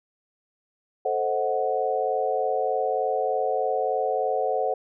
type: chord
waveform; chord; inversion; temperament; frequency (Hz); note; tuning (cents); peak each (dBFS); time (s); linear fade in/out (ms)
sine; A diminished seventh; none; equal; 440 / 523.3 / 622.3 / 740; A4 / C5 / Eb5 / Gb5; 0 / 0 / 0 / 0; -28 / -27 / -31 / -26; 1.05-4.74; 5
effects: none